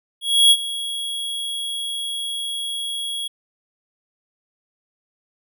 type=tone with ADSR envelope; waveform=square; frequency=3322 Hz; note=G#7; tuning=in tune; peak=-9 dBFS; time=0.21-3.28 s; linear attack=300 ms; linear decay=52 ms; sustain=-16 dB; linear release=10 ms; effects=none